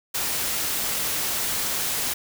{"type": "noise", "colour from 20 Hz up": "white", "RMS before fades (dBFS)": -26, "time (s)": [0.14, 2.14], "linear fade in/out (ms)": 10, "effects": []}